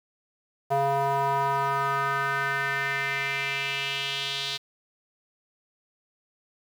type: tone with band-pass filter sweep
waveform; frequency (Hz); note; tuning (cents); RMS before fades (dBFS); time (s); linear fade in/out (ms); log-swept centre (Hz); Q
square; 138.59; C#3; 0; -27; 0.7-4.58; 20; 730 to 3800; 3.3
effects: 8-bit